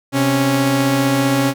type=tone pair together; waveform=sawtooth; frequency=130.5 / 276.3 Hz; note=C3 / C#4; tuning=-4 / -6 cents; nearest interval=octave + minor second; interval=1298 cents; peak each=-15 / -11 dBFS; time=0.12-1.54 s; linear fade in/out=50 ms; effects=none